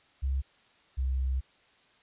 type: tone pair in turn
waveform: sine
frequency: 67.1 / 65.27 Hz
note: C2 / C2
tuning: +44 / -4 cents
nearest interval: unison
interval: 48 cents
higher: first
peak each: -26 dBFS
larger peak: neither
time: 0.22-0.42 / 0.97-1.41 s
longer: second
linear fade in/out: 20 ms
effects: white hiss -63 dBFS RMS until 2.02 s + resampled to 8000 Hz